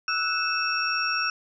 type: tone cluster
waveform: sine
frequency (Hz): 1315 / 1477 / 2625 / 5550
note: E6 / F#6 / E7 / F8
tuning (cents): -5 / -3 / -8 / -12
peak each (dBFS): -29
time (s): 0.08-1.3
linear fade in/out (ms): 2
effects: none